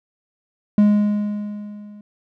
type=tone with level ramp; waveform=triangle; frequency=207.7 Hz; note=G#3; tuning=in tune; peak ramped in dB=-7 to -36 dBFS; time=0.78-2.01 s; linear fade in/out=2 ms; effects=none